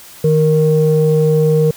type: tone pair together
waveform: sine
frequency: 155.58 / 466.2 Hz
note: D#3 / A#4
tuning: 0 / 0 cents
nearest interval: octave + perfect fifth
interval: 1900 cents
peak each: -11 dBFS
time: 0.24-1.71 s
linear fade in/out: 5 ms
effects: tanh soft clip ceiling -2 dBFS + white hiss -38 dBFS RMS until 1.76 s